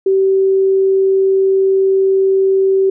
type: tone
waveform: sine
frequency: 385.2 Hz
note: G4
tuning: 30 cents flat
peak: -9 dBFS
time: 0.06-2.9 s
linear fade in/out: 5 ms
effects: none